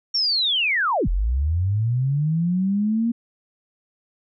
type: linear two-way sweep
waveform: sine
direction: down then up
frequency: 5588 to 38.6 to 236.8 Hz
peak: -18 dBFS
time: 0.14-3.12 s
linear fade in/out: 10 ms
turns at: 1.08 s
effects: none